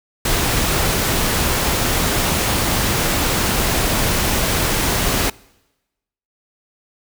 pink noise, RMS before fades -18 dBFS, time 0.25-5.3 s, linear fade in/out 5 ms, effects noise-tail reverb RT60 1.0 s tail -24 dB re dry

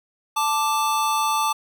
square tone pair together, 880 / 1174.7 Hz, A5 / D6, 0 / 0 cents, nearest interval perfect fourth, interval 500 cents, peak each -23 dBFS, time 0.36-1.53 s, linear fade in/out 10 ms, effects none

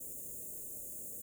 white band-stop noise, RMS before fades -45 dBFS, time 0-1.22 s, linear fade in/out 10 ms, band 630 to 6700 Hz, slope 96 dB/octave, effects none

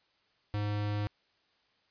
square tone, 103.83 Hz, G#2, in tune, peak -31 dBFS, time 0.54-1.07 s, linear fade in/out 0 ms, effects white hiss -71 dBFS RMS until 1.9 s + resampled to 11025 Hz

